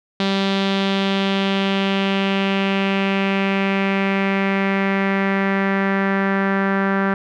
sawtooth tone with low-pass filter sweep, 195.2 Hz, G3, 7 cents flat, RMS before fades -19 dBFS, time 0.2-7.14 s, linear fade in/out 2 ms, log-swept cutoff 3800 to 1600 Hz, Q 3.1, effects none

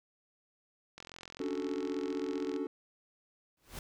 click train, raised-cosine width 0.2 ms, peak -29 dBFS, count 70, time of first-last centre 0.98-2.563 s, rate 43.6 Hz
triangle chord, D major seventh, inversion third, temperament equal with one note detuned, 278.1 / 293.7 / 370 / 440 Hz, C#4 / D4 / F#4 / A4, +6 / 0 / 0 / 0 cents, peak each -37 dBFS, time 1.4-2.67 s, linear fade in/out 2 ms
pink noise with exponential growth, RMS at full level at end -40 dBFS, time 3.57-3.79 s, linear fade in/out 2 ms, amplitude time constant 46 ms
effects none

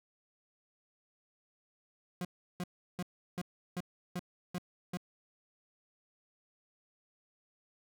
40% pulse tone bursts, 178.6 Hz, F3, 39 cents sharp, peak -34 dBFS, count 8, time 2.21-4.972 s, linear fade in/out 2 ms, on 39 ms, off 350 ms, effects none

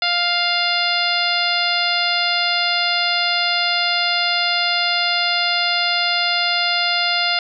harmonic tone, 700 Hz, F5, 4 cents sharp, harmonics 1 / 2 / 3 / 4 / 5 / 6 / 7, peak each -24 / -24 / -24 / -24 / -24 / -24 / -24 dBFS, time 0.02-7.39 s, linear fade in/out 2 ms, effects none

